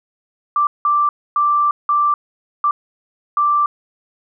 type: tone bursts at uneven times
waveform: sine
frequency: 1174.7 Hz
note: D6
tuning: in tune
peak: -12 dBFS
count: 6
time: 0.56-0.67 / 0.85-1.09 / 1.36-1.71 / 1.89-2.14 / 2.64-2.71 / 3.37-3.66 s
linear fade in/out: 2 ms
effects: none